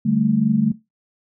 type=chord; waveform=sine; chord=D suspended fourth; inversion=none; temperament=equal; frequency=146.83 / 196 / 220 Hz; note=D3 / G3 / A3; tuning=0 / 0 / 0 cents; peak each=-22 / -21 / -17 dBFS; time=0.05-0.72 s; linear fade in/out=10 ms; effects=noise-tail reverb RT60 0.2 s tail -17 dB re dry